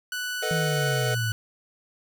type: tone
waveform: sawtooth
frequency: 1485 Hz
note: F#6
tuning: 6 cents sharp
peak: -25 dBFS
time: 0.12-1.32 s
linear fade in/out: 2 ms
type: chord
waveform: square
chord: B dominant seventh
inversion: third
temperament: equal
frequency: 440 / 493.9 / 622.3 / 740 Hz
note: A4 / B4 / D#5 / F#5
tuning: 0 / 0 / 0 / 0 cents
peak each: -32 / -33 / -33 / -36 dBFS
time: 0.42-1.15 s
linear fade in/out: 10 ms
type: linear sweep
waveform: sine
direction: down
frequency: 164.81 to 108.3 Hz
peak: -25 dBFS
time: 0.51-1.32 s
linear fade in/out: 0 ms
effects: none